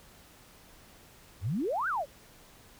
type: exponential two-way sweep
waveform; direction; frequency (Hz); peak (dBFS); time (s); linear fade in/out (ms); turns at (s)
sine; up then down; 80.1 to 1609 to 511; -28; 1.41-2.06; 50; 1.88
effects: pink hiss -56 dBFS RMS until 2.79 s